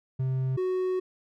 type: tone pair in turn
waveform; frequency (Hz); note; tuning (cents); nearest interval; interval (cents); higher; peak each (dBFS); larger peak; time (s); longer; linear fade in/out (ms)
triangle; 130.81 / 370; C3 / F#4; 0 / 0; octave + tritone; 1800; second; -23; neither; 0.19-0.57 / 0.57-1; second; 10
effects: none